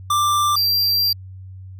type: tone pair in turn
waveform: square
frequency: 1181 / 4724 Hz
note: D6 / D8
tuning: +9 / +9 cents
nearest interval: 2 octaves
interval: 2400 cents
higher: second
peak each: -16 dBFS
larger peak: neither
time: 0.1-0.56 / 0.56-1.13 s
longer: second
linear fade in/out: 5 ms
effects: added 94 Hz sine -34 dBFS peak until 1.79 s